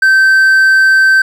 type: tone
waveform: triangle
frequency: 1551 Hz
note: G6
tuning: 19 cents flat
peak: -3 dBFS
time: 0.02-1.22 s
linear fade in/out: 5 ms
effects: none